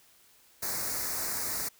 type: band-stop noise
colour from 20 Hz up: white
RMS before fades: -33 dBFS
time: 0.62-1.69 s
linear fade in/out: 10 ms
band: 2200 to 4300 Hz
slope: 48 dB/octave
effects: white hiss -61 dBFS RMS until 1.79 s